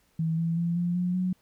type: tone with pitch steps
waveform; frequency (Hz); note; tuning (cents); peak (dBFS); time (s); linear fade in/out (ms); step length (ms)
sine; 162 / 166.07 / 170.25 / 174.53 / 178.92 / 183.42; E3 / E3 / F3 / F3 / F3 / F#3; -30 / +13 / -44 / -1 / +42 / -15; -24; 0.19-1.33; 5; 190
effects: pink hiss -67 dBFS RMS until 1.41 s